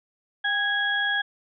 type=tone cluster; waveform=sine; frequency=800 / 1654 / 3320 Hz; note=G5 / G#6 / G#7; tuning=+35 / -8 / -1 cents; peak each=-32 / -23 / -29 dBFS; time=0.44-1.22 s; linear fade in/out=10 ms; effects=none